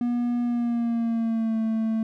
triangle tone with pitch glide, 241 to 222.3 Hz, B3 to A3, -42 to +18 cents, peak -20 dBFS, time 0.01-2.03 s, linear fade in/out 2 ms, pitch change -140 cents, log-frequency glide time 0.43-1.58 s, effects none

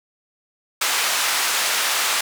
pink band-pass noise, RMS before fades -21 dBFS, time 0.81-2.21 s, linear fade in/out 5 ms, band 1100 to 12000 Hz, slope 12 dB/octave, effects none

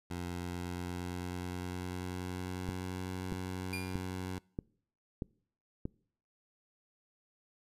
15% pulse tone with pitch glide, 87.9 to 92.38 Hz, F2 to F#2, +12 to -2 cents, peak -31 dBFS, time 0.1-4.39 s, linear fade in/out 10 ms, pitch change +86 cents, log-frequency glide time 0.28-3.11 s
click train, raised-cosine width 3 ms, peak -23 dBFS, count 6, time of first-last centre 2.69-5.855 s, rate 1.58 Hz
35% pulse tone with exponential decay, 2400 Hz, D7, 37 cents sharp, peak -33 dBFS, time 3.73-4.08 s, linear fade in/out 2 ms, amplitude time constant 76 ms
effects noise-tail reverb RT60 0.6 s tail -25 dB re dry + resampled to 32000 Hz

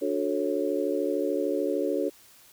sine chord, D major seventh, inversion none, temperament just, 293.7 / 367.1 / 440.5 / 550.6 Hz, D4 / F#4 / A4 / C#5, 0 / -14 / +2 / -12 cents, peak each -30 dBFS, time 0.01-2.1 s, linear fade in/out 20 ms, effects white hiss -55 dBFS RMS until 2.52 s

